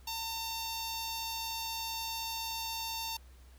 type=tone with notch filter; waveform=10% pulse; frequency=907 Hz; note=A#5; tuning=48 cents flat; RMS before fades=-38 dBFS; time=0.07-3.17 s; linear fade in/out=5 ms; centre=1900 Hz; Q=0.84; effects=added 63 Hz sine -53 dBFS peak until 3.58 s + pink hiss -64 dBFS RMS until 3.58 s